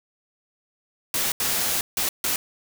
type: noise bursts at uneven times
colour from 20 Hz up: white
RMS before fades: -24 dBFS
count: 4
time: 1.14-1.32 / 1.4-1.81 / 1.97-2.09 / 2.24-2.36 s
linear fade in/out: 2 ms
effects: none